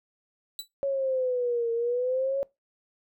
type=tone with exponential decay; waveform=sawtooth; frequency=3951 Hz; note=B7; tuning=in tune; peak=-26 dBFS; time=0.59-0.68 s; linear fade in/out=1 ms; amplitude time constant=18 ms
type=exponential two-way sweep; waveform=sine; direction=down then up; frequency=557 to 459.8 to 557 Hz; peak=-24 dBFS; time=0.83-2.43 s; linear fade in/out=0 ms; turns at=1.72 s
effects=noise-tail reverb RT60 0.2 s tail -22 dB re dry